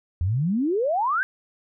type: exponential sweep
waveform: sine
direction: up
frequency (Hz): 81 to 1623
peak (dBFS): -20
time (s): 0.21-1.23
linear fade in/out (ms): 0
effects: none